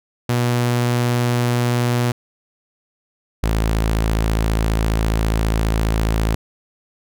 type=tone pair in turn; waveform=sawtooth; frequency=121.2 / 54.74 Hz; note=B2 / A1; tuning=-32 / -8 cents; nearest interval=octave + major second; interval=1376 cents; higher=first; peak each=-12 dBFS; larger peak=neither; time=0.29-2.12 / 3.43-6.35 s; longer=second; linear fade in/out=5 ms; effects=none